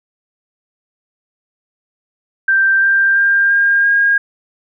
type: tone with pitch steps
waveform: sine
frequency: 1570 / 1583.7 / 1597.4 / 1611.3 / 1625.4 Hz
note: G6 / G6 / G6 / G6 / G#6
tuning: +2 / +17 / +32 / +47 / -38 cents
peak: -9 dBFS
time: 2.48-4.18 s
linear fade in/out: 5 ms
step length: 340 ms
effects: none